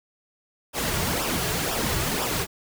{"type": "noise with flanger", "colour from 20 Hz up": "pink", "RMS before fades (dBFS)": -26, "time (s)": [0.73, 2.47], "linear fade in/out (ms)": 50, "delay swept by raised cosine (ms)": [0.47, 3.97], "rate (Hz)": 2, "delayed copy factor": -0.65, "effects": []}